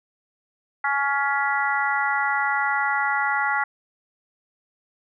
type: harmonic tone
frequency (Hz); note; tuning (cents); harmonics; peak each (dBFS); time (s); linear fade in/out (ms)
280.1; C#4; +18; 3 / 4 / 5 / 6 / 7; -25 / -29 / -25 / -31 / -26; 0.84-3.64; 5
effects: none